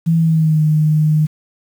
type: tone with pitch glide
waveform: sine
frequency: 164.81 to 153.77 Hz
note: E3 to D#3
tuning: 0 to -20 cents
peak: -10 dBFS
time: 0.06-1.27 s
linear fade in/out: 20 ms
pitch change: -120 cents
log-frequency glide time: 0.17-0.62 s
effects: 7-bit